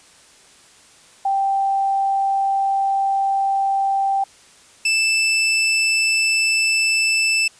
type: tone pair in turn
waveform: sine / sawtooth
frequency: 784 / 2642 Hz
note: G5 / E7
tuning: 0 / +3 cents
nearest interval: octave + major sixth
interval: 2103 cents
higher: second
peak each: -16 / -12 dBFS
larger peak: second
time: 1.25-4.24 / 4.85-7.48 s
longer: first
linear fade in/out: 5 ms
effects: white hiss -49 dBFS RMS until 7.59 s + resampled to 22050 Hz